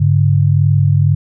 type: tone pair together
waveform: sine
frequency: 101.4 / 143.4 Hz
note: G#2 / D3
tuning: -41 / -41 cents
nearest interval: tritone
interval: 600 cents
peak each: -11 dBFS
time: 0-1.15 s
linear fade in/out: 10 ms
effects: none